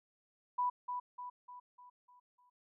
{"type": "tone with echo", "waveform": "sine", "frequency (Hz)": 987.8, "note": "B5", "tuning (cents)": 0, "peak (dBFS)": -30, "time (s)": [0.58, 0.7], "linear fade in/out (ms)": 10, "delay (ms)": 300, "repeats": 6, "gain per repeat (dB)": -6, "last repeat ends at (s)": 2.5, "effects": []}